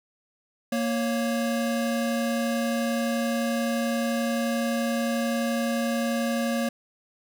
square tone pair together, 233.1 / 554.4 Hz, A#3 / C#5, 0 / 0 cents, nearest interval octave + minor third, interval 1500 cents, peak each -26 / -30 dBFS, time 0.72-6.69 s, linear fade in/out 5 ms, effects none

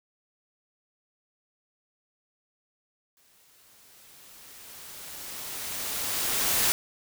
white noise with exponential growth, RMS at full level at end -23 dBFS, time 3.17-6.72 s, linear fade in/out 0 ms, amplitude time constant 770 ms, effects none

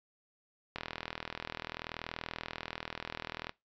click train, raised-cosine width 0.3 ms, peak -21 dBFS, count 112, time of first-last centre 0.76-3.494 s, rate 40.6 Hz, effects noise-tail reverb RT60 0.2 s tail -21 dB re dry + resampled to 16000 Hz

